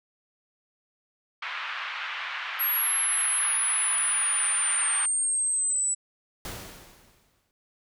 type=band-pass noise; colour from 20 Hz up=pink; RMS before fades=-34 dBFS; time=1.42-5.06 s; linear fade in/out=5 ms; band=1100 to 3100 Hz; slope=24 dB/octave
type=exponential sweep; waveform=sine; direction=down; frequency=11590 to 7880 Hz; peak=-23 dBFS; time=2.59-5.95 s; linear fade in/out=20 ms
type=noise with exponential decay; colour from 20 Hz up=pink; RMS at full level=-35 dBFS; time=6.45-7.51 s; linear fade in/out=1 ms; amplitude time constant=230 ms
effects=none